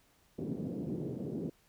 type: band-pass noise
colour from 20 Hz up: pink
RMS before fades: -38 dBFS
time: 0.38-1.5 s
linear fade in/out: 10 ms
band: 140 to 400 Hz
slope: 24 dB/octave
effects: pink hiss -68 dBFS RMS until 1.68 s